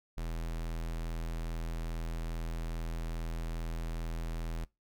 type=tone; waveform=square; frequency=41.2 Hz; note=E1; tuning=in tune; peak=-35 dBFS; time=0.17-4.65 s; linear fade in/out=10 ms; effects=noise-tail reverb RT60 0.2 s tail -22 dB re dry